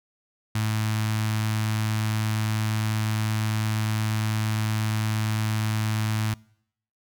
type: tone with notch filter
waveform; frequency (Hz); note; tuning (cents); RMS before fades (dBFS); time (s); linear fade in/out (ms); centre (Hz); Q
sawtooth; 108.6; A2; -22; -25; 0.55-6.34; 5; 470; 0.53
effects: noise-tail reverb RT60 0.7 s tail -24 dB re dry